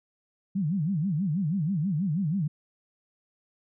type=tone with vibrato; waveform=sine; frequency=172.3 Hz; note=F3; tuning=23 cents flat; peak=-24 dBFS; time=0.55-2.48 s; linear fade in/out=10 ms; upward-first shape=sine; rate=6.2 Hz; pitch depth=290 cents each way; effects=none